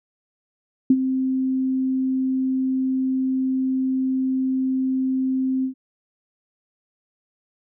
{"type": "tone with ADSR envelope", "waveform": "sine", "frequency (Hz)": 261.6, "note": "C4", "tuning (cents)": 0, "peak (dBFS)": -9, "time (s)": [0.9, 5.74], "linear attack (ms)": 4, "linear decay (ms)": 51, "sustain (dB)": -10, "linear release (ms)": 100, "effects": []}